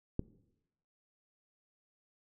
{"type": "click", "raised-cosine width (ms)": 3, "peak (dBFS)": -19, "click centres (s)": 0.194, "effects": ["noise-tail reverb RT60 0.9 s tail -20 dB re dry"]}